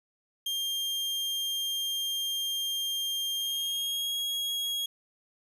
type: tone with pitch glide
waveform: 40% pulse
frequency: 3200 to 3298 Hz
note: G7 to G#7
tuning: +35 to -13 cents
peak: -28 dBFS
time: 0.46-4.86 s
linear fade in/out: 5 ms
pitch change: +52 cents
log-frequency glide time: 3.34-4.22 s
effects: 10-bit